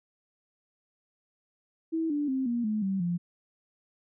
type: tone with pitch steps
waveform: sine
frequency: 324.6 / 292.5 / 263.7 / 237.6 / 214.2 / 193.01 / 173.95 Hz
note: E4 / D4 / C4 / A#3 / A3 / G3 / F3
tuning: -27 / -7 / +14 / +33 / -46 / -27 / -7 cents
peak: -26 dBFS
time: 1.92-3.18 s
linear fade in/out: 20 ms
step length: 180 ms
effects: none